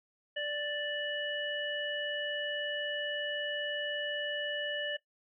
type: harmonic tone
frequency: 587.3 Hz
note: D5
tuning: in tune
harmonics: 1 / 3 / 5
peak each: -37 / -37 / -38 dBFS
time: 0.36-4.97 s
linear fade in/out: 10 ms
effects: noise-tail reverb RT60 0.1 s tail -17 dB re dry